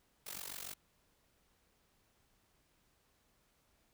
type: noise with amplitude modulation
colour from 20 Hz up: white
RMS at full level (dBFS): -42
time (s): 0.26-0.74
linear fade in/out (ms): 10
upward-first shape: sine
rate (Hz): 46.9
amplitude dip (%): 90
effects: pink hiss -74 dBFS RMS until 3.93 s